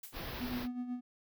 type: noise with exponential decay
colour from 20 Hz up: blue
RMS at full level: -44 dBFS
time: 0.03-0.26 s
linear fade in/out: 5 ms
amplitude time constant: 50 ms
type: band-stop noise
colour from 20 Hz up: pink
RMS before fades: -42 dBFS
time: 0.12-0.68 s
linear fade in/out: 50 ms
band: 5200 to 12000 Hz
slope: 48 dB/octave
type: tone with tremolo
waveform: triangle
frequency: 246.9 Hz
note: B3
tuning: in tune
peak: -32 dBFS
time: 0.4-1.01 s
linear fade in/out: 20 ms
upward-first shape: sine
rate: 8.1 Hz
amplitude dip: 60%
effects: none